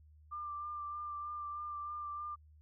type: tone with vibrato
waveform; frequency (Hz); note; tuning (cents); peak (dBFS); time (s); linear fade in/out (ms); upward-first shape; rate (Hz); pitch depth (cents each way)
sine; 1188; D6; +20; -39; 0.31-2.36; 20; sine; 3.2; 19
effects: added 76 Hz sine -58 dBFS peak until 2.61 s